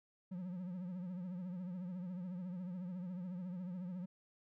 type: tone with vibrato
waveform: triangle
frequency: 180.8 Hz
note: F#3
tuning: 40 cents flat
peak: -39 dBFS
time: 0.31-4.06 s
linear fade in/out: 10 ms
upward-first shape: triangle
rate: 14 Hz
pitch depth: 100 cents each way
effects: none